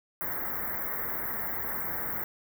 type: band-stop noise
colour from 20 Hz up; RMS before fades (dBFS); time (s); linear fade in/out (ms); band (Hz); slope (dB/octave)
white; -33; 0.21-2.24; 0; 2100 to 13000; 96
effects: none